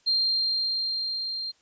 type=tone with level ramp; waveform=sine; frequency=4186 Hz; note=C8; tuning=in tune; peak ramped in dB=-20 to -30 dBFS; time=0.06-1.52 s; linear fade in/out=20 ms; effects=white hiss -64 dBFS RMS until 1.61 s + resampled to 16000 Hz